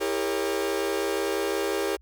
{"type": "chord", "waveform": "40% pulse", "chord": "E diminished seventh", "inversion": "none", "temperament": "equal with one note detuned", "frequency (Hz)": [329.6, 400.5, 466.2, 554.4], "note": ["E4", "G4", "Bb4", "Db5"], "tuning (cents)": [0, 37, 0, 0], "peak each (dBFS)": [-32, -27, -31, -32], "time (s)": [0, 1.97], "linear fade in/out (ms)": 20, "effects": ["added 60 Hz sine -52 dBFS peak until 2.01 s"]}